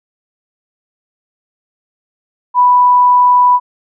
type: tone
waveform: sine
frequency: 987.8 Hz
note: B5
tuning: in tune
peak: -5 dBFS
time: 2.54-3.6 s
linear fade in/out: 50 ms
effects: none